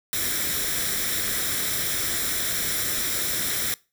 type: noise with comb filter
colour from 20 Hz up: white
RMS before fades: -26 dBFS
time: 0.13-3.74 s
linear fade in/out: 0 ms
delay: 0.54 ms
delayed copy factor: +0.6
effects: noise-tail reverb RT60 0.3 s tail -23 dB re dry